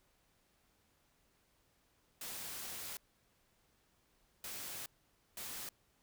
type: noise bursts at uneven times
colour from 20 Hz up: white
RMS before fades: -45 dBFS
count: 3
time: 2.21-2.97 / 4.44-4.86 / 5.37-5.69 s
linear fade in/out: 2 ms
effects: pink hiss -74 dBFS RMS until 6.02 s